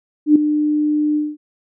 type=tone with ADSR envelope; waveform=sine; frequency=300 Hz; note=D4; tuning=37 cents sharp; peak=-4 dBFS; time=0.26-1.37 s; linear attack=96 ms; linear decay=4 ms; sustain=-10 dB; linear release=210 ms; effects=none